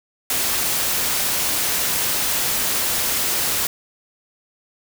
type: noise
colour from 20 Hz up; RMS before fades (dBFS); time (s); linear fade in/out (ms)
white; -21; 0.3-3.67; 2
effects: none